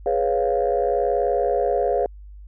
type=chord; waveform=sine; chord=C# dominant seventh; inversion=second; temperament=equal; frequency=415.3 / 493.9 / 554.4 / 698.5 Hz; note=G#4 / B4 / C#5 / E#5; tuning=0 / 0 / 0 / 0 cents; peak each=-23 dBFS; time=0.06-2.06 s; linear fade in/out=2 ms; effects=tanh soft clip ceiling -10 dBFS + added 50 Hz sine -38 dBFS peak until 2.47 s